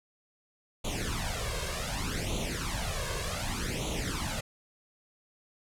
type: noise with flanger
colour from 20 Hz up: pink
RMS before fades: -33 dBFS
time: 0.84-4.41 s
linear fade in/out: 10 ms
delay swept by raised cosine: 0.29 to 1.89 ms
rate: 0.66 Hz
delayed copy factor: +0.8
effects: low-pass 10000 Hz 12 dB/octave